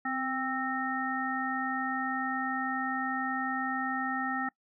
harmonic tone with a mistuned harmonic, 263.6 Hz, C4, 13 cents sharp, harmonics 1 / 3 / 5 / 7, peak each -35 / -35 / -35 / -35 dBFS, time 0.05-4.49 s, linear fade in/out 5 ms, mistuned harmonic 1, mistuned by -25 cents, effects noise-tail reverb RT60 0.1 s tail -23 dB re dry

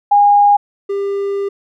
sine / triangle tone pair in turn, 817 / 398.5 Hz, G#5 / G4, -29 / +28 cents, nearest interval octave, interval 1243 cents, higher first, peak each -6 / -14 dBFS, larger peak first, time 0.11-0.57 / 0.89-1.49 s, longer second, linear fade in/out 10 ms, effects none

